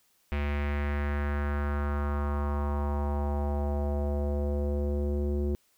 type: tone with low-pass filter sweep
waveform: square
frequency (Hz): 72.4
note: D2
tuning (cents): -24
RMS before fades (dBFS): -29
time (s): 0.32-5.55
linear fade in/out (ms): 0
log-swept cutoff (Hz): 2400 to 380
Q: 2.7
effects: white hiss -68 dBFS RMS until 5.77 s